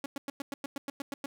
sawtooth tone bursts, 278.8 Hz, C#4, 10 cents sharp, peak -30 dBFS, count 11, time 0.04-1.26 s, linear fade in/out 2 ms, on 20 ms, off 100 ms, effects none

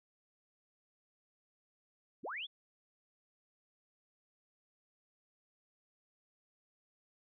sine linear sweep, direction up, 123.6 to 3573 Hz, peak -39 dBFS, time 2.23-2.47 s, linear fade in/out 20 ms, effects none

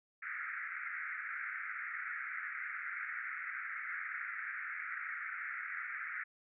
white band-pass noise, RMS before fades -42 dBFS, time 0.22-6.24 s, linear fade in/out 10 ms, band 1300 to 2200 Hz, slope 96 dB/octave, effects none

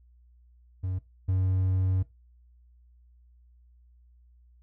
triangle tone pair in turn, 92.8 / 93.66 Hz, F#2 / F#2, +6 / +22 cents, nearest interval unison, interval 16 cents, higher second, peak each -26 / -21 dBFS, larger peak second, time 0.83-0.99 / 1.28-2.03 s, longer second, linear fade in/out 10 ms, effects noise-tail reverb RT60 0.2 s tail -17 dB re dry + added 60 Hz sine -55 dBFS peak until 4.62 s

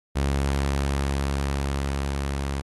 sawtooth tone with level ramp, 69.3 Hz, C#2, in tune, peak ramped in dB -17 to -22 dBFS, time 0.15-2.62 s, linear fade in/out 20 ms, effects AAC 32 kbps

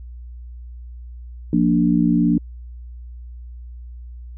sine chord, Bb major, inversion second, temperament equal, 174.61 / 233.1 / 293.7 Hz, F3 / Bb3 / D4, 0 / 0 / 0 cents, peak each -18 dBFS, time 1.53-2.38 s, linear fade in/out 2 ms, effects added 60 Hz sine -33 dBFS peak until 4.37 s

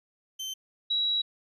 30% pulse / sine tone pair in turn, 3096 / 3884 Hz, G7 / B7, -22 / -30 cents, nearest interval major third, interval 392 cents, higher second, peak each -30 / -24 dBFS, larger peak second, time 0.39-0.54 / 0.9-1.22 s, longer second, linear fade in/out 10 ms, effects resampled to 32000 Hz

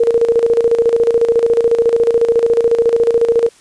sine tone with tremolo, 465 Hz, A#4, 4 cents flat, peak -7 dBFS, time 0-3.49 s, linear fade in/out 5 ms, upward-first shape square, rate 14 Hz, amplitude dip 65%, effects white hiss -47 dBFS RMS until 3.6 s + resampled to 22050 Hz

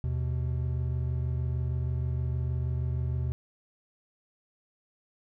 triangle tone pair together, 79 / 125.4 Hz, D#2 / B2, +27 / +27 cents, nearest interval minor sixth, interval 800 cents, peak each -28 dBFS, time 0.04-3.32 s, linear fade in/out 0 ms, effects none

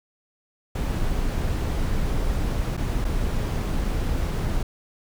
brown noise with dropouts, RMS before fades -24 dBFS, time 0.75-4.63 s, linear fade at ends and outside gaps 5 ms, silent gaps 2.769-2.775 / 3.045-3.049 s, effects none

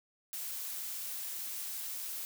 blue noise, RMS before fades -40 dBFS, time 0.33-2.25 s, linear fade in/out 0 ms, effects none

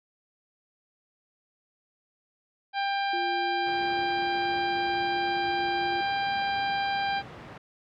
harmonic tone, 794 Hz, G5, 22 cents sharp, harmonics 1 / 2 / 3 / 4 / 5 / 6, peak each -27 / -33 / -37 / -39 / -41 / -43 dBFS, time 2.73-7.23 s, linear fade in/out 50 ms
sine tone, 349.2 Hz, F4, in tune, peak -33 dBFS, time 3.13-6.01 s, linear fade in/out 5 ms
pink band-pass noise, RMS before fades -45 dBFS, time 3.66-7.58 s, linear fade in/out 5 ms, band 100 to 2100 Hz, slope 12 dB/octave
effects none

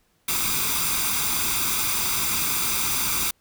white noise with comb filter, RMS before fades -24 dBFS, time 0.28-3.31 s, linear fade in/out 5 ms, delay 0.83 ms, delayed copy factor +0.7, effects pink hiss -66 dBFS RMS until 3.4 s

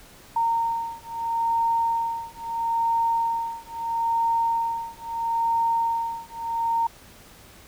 sine beating tone pair, 920 / 920.76 Hz, A#5 / A#5, -23 / -22 cents, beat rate 0.76 Hz, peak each -25 dBFS, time 0.36-6.87 s, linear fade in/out 5 ms, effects pink hiss -49 dBFS RMS until 7.67 s

